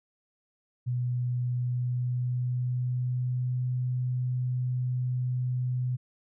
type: tone with pitch glide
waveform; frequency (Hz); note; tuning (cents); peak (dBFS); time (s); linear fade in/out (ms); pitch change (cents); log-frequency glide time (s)
sine; 123.47 to 125.7; B2 to B2; 0 to +31; -26; 0.86-5.97; 20; +31; 1.54-3.64
effects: none